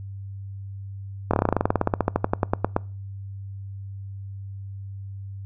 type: slowing click train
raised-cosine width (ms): 1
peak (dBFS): -5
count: 25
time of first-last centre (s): 1.31-2.764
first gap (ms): 25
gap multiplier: 1.07
effects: noise-tail reverb RT60 0.4 s tail -24 dB re dry + added 98 Hz sine -33 dBFS peak until 5.45 s